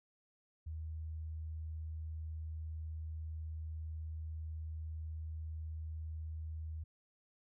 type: tone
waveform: sine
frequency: 79.1 Hz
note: D#2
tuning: 29 cents sharp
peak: -40 dBFS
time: 0.66-6.84 s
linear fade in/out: 10 ms
effects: none